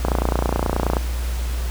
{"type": "click train", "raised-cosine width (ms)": 1, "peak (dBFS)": -5, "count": 28, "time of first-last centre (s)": [0.05, 0.968], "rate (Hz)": 29.4, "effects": ["added 60 Hz sine -21 dBFS peak until 1.7 s", "pink hiss -35 dBFS RMS until 1.7 s"]}